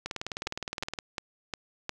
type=two click trains; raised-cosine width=0.2 ms; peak=-16 / -15 dBFS; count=19 / 5; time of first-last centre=0.06-0.988 / 0.47-1.893 s; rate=19.4 / 2.81 Hz; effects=none